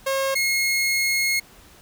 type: tone pair in turn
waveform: sawtooth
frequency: 540 / 2160 Hz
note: C#5 / C#7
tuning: -45 / -45 cents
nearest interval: 2 octaves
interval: 2400 cents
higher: second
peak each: -17 / -16 dBFS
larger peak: second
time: 0.06-0.35 / 0.35-1.4 s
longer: second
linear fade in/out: 10 ms
effects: pink hiss -50 dBFS RMS until 1.81 s